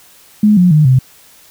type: tone with pitch steps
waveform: sine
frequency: 210.7 / 179.24 / 152.47 / 129.7 Hz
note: G#3 / F3 / D#3 / C3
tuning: +25 / +45 / -35 / -15 cents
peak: -5 dBFS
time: 0.43-0.99 s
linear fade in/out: 5 ms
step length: 140 ms
effects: white hiss -44 dBFS RMS until 1.5 s